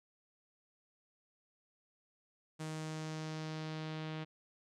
sawtooth tone with low-pass filter sweep, 156.8 Hz, D#3, 14 cents sharp, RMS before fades -42 dBFS, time 2.59-4.25 s, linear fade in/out 20 ms, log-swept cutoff 8600 to 3300 Hz, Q 1.6, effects none

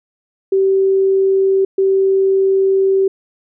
sine tone bursts at uneven times, 386.1 Hz, G4, 26 cents flat, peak -10 dBFS, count 2, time 0.52-1.65 / 1.78-3.08 s, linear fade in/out 5 ms, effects none

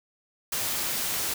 white noise, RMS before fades -29 dBFS, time 0.52-1.34 s, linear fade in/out 5 ms, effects none

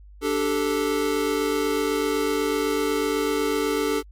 square chord, D suspended fourth, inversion none, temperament equal, 293.7 / 392 / 440 Hz, D4 / G4 / A4, 0 / 0 / 0 cents, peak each -27 / -28 / -25 dBFS, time 0.21-4.03 s, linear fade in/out 50 ms, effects added 50 Hz sine -43 dBFS peak until 4.11 s + MP3 64 kbps

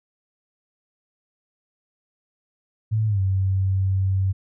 sine tone with pitch glide, 109.2 to 95.61 Hz, A2 to G2, -13 to -43 cents, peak -18 dBFS, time 2.91-4.33 s, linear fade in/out 20 ms, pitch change -230 cents, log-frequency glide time 3.07-3.2 s, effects none

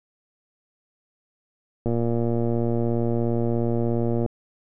click train, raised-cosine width 2 ms, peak -12 dBFS, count 282, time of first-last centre 1.86-4.262 s, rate 117 Hz, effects none

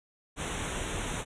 pink band-stop noise, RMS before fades -34 dBFS, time 0.36-1.25 s, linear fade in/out 50 ms, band 3900 to 5900 Hz, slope 96 dB/octave, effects resampled to 22050 Hz

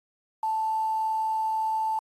sine tone with quantisation, 879 Hz, A5, 2 cents flat, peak -24 dBFS, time 0.43-1.99 s, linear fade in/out 2 ms, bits 8, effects AAC 32 kbps

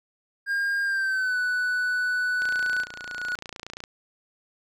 triangle tone with pitch glide, 1612 to 1486.8 Hz, G6 to F#6, +48 to +8 cents, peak -21 dBFS, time 0.46-2.86 s, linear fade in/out 50 ms, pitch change -140 cents, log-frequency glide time 0.83-1.38 s
triangle tone with exponential growth, 1465 Hz, F#6, 18 cents flat, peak -23 dBFS, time 2.29-3.35 s, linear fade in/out 0 ms, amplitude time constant 230 ms
click train, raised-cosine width 0.2 ms, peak -19 dBFS, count 42, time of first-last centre 2.42-3.839 s, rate 28.9 Hz
effects none

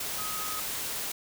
sine tone in noise, 1260 Hz, D#6, 21 cents sharp, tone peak -37 dBFS, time 0.18-0.6 s, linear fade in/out 5 ms, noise white, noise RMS -34 dBFS, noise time 0-1.12 s, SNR -6 dB, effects none

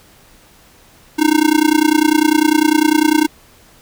square tone with amplitude modulation, 307.3 Hz, D#4, 21 cents flat, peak -7 dBFS, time 1.18-3.27 s, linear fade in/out 20 ms, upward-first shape sine, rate 30 Hz, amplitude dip 95%, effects pink hiss -47 dBFS RMS until 3.81 s

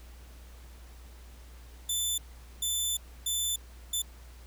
15% pulse tone bursts at uneven times, 3520 Hz, A7, in tune, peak -21 dBFS, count 4, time 1.89-2.18 / 2.62-2.97 / 3.26-3.56 / 3.93-4.02 s, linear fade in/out 5 ms, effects added 60 Hz sine -47 dBFS peak until 4.46 s + pink hiss -57 dBFS RMS until 4.46 s

